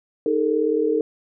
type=chord; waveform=sine; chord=D# suspended fourth; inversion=none; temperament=equal with one note detuned; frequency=311.1 / 415.3 / 454.2 Hz; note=D#4 / G#4 / A#4; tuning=0 / 0 / -45 cents; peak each=-23 / -24 / -20 dBFS; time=0.26-1.01 s; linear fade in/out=2 ms; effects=none